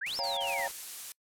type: exponential two-way sweep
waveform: sine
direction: up then down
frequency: 1480 to 5470 to 1750 Hz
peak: -33 dBFS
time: 0.01-0.67 s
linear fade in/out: 10 ms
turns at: 0.17 s
type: noise bursts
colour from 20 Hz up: white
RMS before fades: -43 dBFS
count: 4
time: 0.06-0.716 s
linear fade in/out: 5 ms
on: 140 ms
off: 32 ms
type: chord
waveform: triangle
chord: G half-diminished seventh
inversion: second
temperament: equal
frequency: 554.4 / 698.5 / 784 / 932.3 Hz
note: Db5 / F5 / G5 / Bb5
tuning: 0 / 0 / 0 / 0 cents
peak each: -36 dBFS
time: 0.19-0.68 s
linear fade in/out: 0 ms
type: noise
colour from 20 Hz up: blue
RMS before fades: -39 dBFS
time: 0.47-1.12 s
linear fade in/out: 0 ms
effects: noise-tail reverb RT60 0.1 s tail -26 dB re dry + low-pass 12000 Hz 12 dB/octave